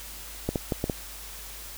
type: clicks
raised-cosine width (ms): 2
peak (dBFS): -12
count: 5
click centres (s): 0.49 / 0.558 / 0.722 / 0.841 / 0.898
effects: added 50 Hz sine -45 dBFS peak until 1.77 s + white hiss -42 dBFS RMS until 1.77 s